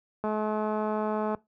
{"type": "click train", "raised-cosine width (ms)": 1, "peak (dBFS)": -17, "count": 238, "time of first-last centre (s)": [0.24, 1.347], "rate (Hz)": 214, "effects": ["noise-tail reverb RT60 0.2 s tail -21 dB re dry", "high-pass 80 Hz 12 dB/octave"]}